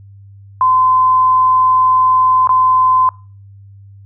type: tone with dropouts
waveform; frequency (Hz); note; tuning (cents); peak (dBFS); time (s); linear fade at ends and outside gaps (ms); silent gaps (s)
sine; 1027; C6; -33; -8; 0.61-3.09; 1; 2.473-2.492
effects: noise-tail reverb RT60 0.4 s tail -24 dB re dry + added 99 Hz sine -36 dBFS peak until 4.05 s